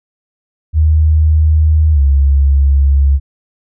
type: tone with pitch glide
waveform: sine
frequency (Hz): 77.78 to 69.29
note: D#2 to C#2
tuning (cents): 0 to 0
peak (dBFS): -6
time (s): 0.73-3.2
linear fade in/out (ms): 50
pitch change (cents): -200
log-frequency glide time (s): 1.93-2
effects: none